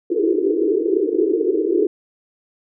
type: band-pass noise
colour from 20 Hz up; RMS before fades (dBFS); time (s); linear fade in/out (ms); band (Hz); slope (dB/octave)
pink; -18; 0.1-1.87; 5; 310 to 450; 96
effects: none